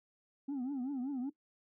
sine tone with vibrato, 265.7 Hz, C4, 27 cents sharp, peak -32 dBFS, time 0.48-1.3 s, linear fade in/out 10 ms, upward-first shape triangle, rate 5.2 Hz, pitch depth 180 cents each way, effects noise-tail reverb RT60 0.1 s tail -18 dB re dry + tanh soft clip ceiling -34 dBFS

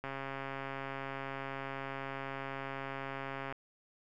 click train, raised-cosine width 0.5 ms, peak -25 dBFS, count 475, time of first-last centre 0.04-3.525 s, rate 136 Hz, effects none

